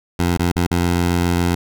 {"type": "tone with dropouts", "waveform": "15% pulse", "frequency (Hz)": 87.31, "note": "F2", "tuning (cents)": 0, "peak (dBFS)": -9, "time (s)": [0.19, 1.55], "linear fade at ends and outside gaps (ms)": 5, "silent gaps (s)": [[0.374, 0.394], [0.517, 0.559], [0.666, 0.71]], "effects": []}